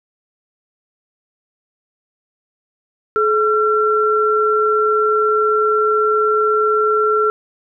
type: tone pair together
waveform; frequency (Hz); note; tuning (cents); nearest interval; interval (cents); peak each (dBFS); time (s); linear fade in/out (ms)
sine; 427.7 / 1358; A4 / F6; -49 / -49; octave + minor sixth; 2000; -15; 3.16-7.3; 0
effects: none